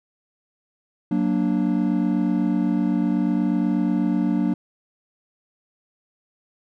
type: chord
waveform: triangle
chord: Gb augmented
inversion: none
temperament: equal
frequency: 185 / 233.1 / 293.7 Hz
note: Gb3 / Bb3 / D4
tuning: 0 / 0 / 0 cents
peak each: -21 dBFS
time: 1.11-4.54 s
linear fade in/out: 5 ms
effects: none